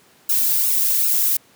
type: noise with flanger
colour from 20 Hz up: violet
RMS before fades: -18 dBFS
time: 0.29-1.37 s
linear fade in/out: 5 ms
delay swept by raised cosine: 0.74 to 2.44 ms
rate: 2.6 Hz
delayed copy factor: +0.9
effects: pink hiss -53 dBFS RMS until 1.55 s + high-pass 150 Hz 12 dB/octave